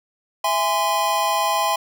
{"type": "chord", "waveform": "square", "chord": "E augmented", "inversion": "none", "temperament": "just", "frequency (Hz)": [659.3, 824.1, 1030.1], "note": ["E5", "G#5", "B#5"], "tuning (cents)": [0, -14, -27], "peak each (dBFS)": [-26, -23, -22], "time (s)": [0.44, 1.76], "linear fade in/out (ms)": 5, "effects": []}